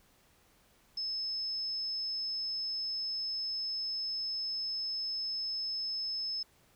sine tone, 5220 Hz, E8, 18 cents flat, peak -33 dBFS, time 0.97-6.43 s, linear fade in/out 5 ms, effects pink hiss -66 dBFS RMS until 6.75 s

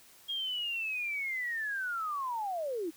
sine linear sweep, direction down, 3270 to 300.1 Hz, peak -32 dBFS, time 0.28-2.91 s, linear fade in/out 20 ms, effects white hiss -58 dBFS RMS until 2.96 s

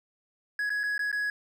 triangle tone with dropouts, 1673 Hz, G#6, 12 cents sharp, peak -25 dBFS, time 0.59-1.3 s, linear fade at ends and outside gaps 2 ms, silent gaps 0.695-0.702 / 0.834-0.837 / 0.979-0.992 / 1.116-1.127 s, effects none

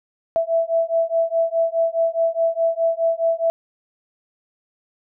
sine beating tone pair, 659.3 / 664.1 Hz, E5 / E5, 0 / +13 cents, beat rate 4.8 Hz, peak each -20 dBFS, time 0.36-3.5 s, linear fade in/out 0 ms, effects none

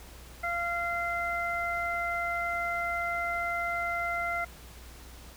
harmonic tone, 690 Hz, F5, 21 cents flat, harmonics 1 / 2 / 3, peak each -33 / -33 / -33 dBFS, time 0.43-4.45 s, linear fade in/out 10 ms, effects added 60 Hz sine -48 dBFS peak until 5.36 s + pink hiss -51 dBFS RMS until 5.36 s

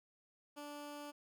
15% pulse tone, 291.9 Hz, D4, 10 cents flat, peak -40 dBFS, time 0.56-1.12 s, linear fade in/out 20 ms, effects none

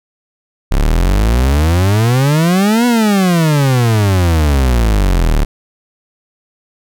40% pulse exponential two-way sweep, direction up then down, 32.7 to 246.9 to 35.49 Hz, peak -8 dBFS, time 0.71-5.45 s, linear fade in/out 10 ms, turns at 2.86 s, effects none

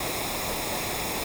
pink noise with comb filter, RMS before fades -30 dBFS, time 0-1.24 s, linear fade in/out 5 ms, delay 0.66 ms, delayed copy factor -0.6, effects none

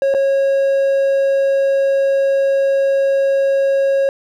triangle tone with dropouts, 547 Hz, C#5, 23 cents flat, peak -10 dBFS, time 0.02-4.09 s, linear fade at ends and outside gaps 1 ms, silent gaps 0.14-0.147 s, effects none

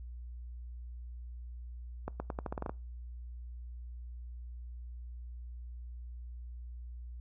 accelerating click train, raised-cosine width 1 ms, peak -22 dBFS, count 10, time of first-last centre 2.08-2.695 s, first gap 120 ms, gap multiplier 0.85, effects noise-tail reverb RT60 0.3 s tail -24 dB re dry + added 60 Hz sine -42 dBFS peak until 7.2 s

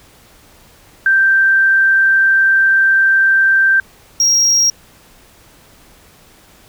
sine / triangle tone pair in turn, 1568 / 5617 Hz, G6 / F8, 0 / +9 cents, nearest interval octave + minor seventh, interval 2209 cents, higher second, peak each -8 dBFS, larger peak neither, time 1.06-3.8 / 4.2-4.7 s, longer first, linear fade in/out 2 ms, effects pink hiss -46 dBFS RMS until 6.68 s

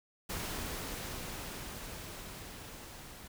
pink noise with level ramp, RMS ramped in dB -38 to -50 dBFS, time 0.29-3.28 s, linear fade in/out 10 ms, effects none

